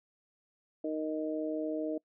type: harmonic tone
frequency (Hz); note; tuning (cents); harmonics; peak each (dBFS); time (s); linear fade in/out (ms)
155.56; D#3; 0; 2 / 3 / 4; -34 / -38 / -37; 0.84-1.98; 5
effects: noise-tail reverb RT60 0.1 s tail -25 dB re dry